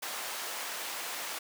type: high-pass noise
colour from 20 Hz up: pink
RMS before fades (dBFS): -38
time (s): 0.02-1.39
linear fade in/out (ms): 10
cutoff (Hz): 720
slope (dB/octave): 12
effects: none